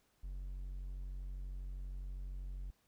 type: tone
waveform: triangle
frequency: 46.25 Hz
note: F#1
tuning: in tune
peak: -39 dBFS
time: 0.23-2.71 s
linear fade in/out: 10 ms
effects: pink hiss -75 dBFS RMS until 2.87 s